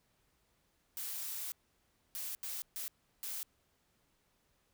blue noise bursts at uneven times, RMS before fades -41 dBFS, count 5, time 0.97-1.52 / 2.15-2.35 / 2.43-2.62 / 2.76-2.88 / 3.23-3.43 s, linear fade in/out 0 ms, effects pink hiss -75 dBFS RMS until 4.73 s

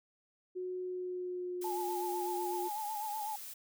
sine tone with pitch glide, 366 to 356 Hz, F#4 to F4, -19 to +33 cents, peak -36 dBFS, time 0.55-2.69 s, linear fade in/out 20 ms, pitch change -48 cents, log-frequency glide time 0.8-1.84 s
blue noise, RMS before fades -46 dBFS, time 1.61-3.54 s, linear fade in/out 10 ms
sine tone with vibrato, 849 Hz, G#5, 38 cents sharp, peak -36 dBFS, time 1.64-3.36 s, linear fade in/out 5 ms, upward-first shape sine, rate 8 Hz, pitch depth 64 cents each way
effects none

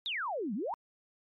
sine exponential two-way sweep, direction down then up, 3895 to 185 to 1025 Hz, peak -32 dBFS, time 0.06-0.74 s, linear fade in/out 0 ms, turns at 0.54 s, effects MP3 64 kbps

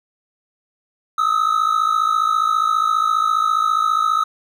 triangle tone pair together, 1250.2 / 1305 Hz, D#6 / E6, +8 / -18 cents, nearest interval minor second, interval 74 cents, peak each -16 dBFS, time 1.18-4.24 s, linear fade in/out 5 ms, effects none

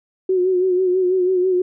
sine tone with vibrato, 368 Hz, F#4, 9 cents flat, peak -14 dBFS, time 0.29-1.62 s, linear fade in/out 5 ms, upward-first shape sine, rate 6.1 Hz, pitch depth 48 cents each way, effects none

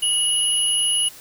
sine tone pair together, 2925 / 10472 Hz, F#7 / E9, -21 / -13 cents, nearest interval octave + minor seventh, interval 2208 cents, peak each -20 dBFS, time 0.02-1.09 s, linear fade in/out 10 ms, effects white hiss -43 dBFS RMS until 1.2 s

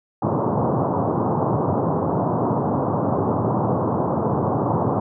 pink band-pass noise, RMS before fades -21 dBFS, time 0.22-5 s, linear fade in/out 5 ms, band 100 to 1100 Hz, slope 48 dB/octave, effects none

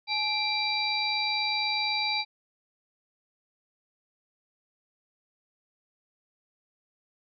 harmonic tone with a mistuned harmonic, 784 Hz, G5, in tune, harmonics 1 / 3 / 5 / 6, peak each -32 / -30 / -31 / -32 dBFS, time 0.07-2.25 s, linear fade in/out 50 ms, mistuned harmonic 1, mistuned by +130 cents, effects none

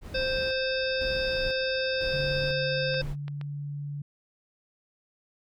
brown noise with tremolo, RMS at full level -37 dBFS, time 0.01-3.16 s, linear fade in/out 50 ms, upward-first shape square, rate 1 Hz, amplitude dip 80%
harmonic tone, 523.3 Hz, C5, in tune, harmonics 1 / 3 / 5 / 7 / 9 / 10, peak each -28 / -33 / -35 / -36 / -38 / -38 dBFS, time 0.14-3.02 s, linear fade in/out 10 ms
sine tone, 144.2 Hz, D3, 31 cents flat, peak -32 dBFS, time 2.13-4.02 s, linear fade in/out 5 ms
clicks, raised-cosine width 0.3 ms, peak -27 dBFS, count 3, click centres 2.943 / 3.281 / 3.413 s
effects none

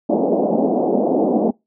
pink band-pass noise, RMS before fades -17 dBFS, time 0.09-1.51 s, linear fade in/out 10 ms, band 200 to 750 Hz, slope 48 dB/octave, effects noise-tail reverb RT60 0.2 s tail -24 dB re dry

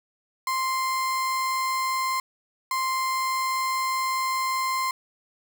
35% pulse tone pair in turn, 1046.5 / 1046.5 Hz, C6 / C6, 0 / 0 cents, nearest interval unison, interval 0 cents, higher neither, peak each -22 dBFS, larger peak neither, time 0.47-2.2 / 2.71-4.91 s, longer second, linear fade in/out 2 ms, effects none

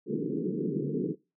white band-pass noise, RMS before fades -31 dBFS, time 0.06-1.16 s, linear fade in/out 50 ms, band 140 to 450 Hz, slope 96 dB/octave, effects noise-tail reverb RT60 0.3 s tail -24 dB re dry

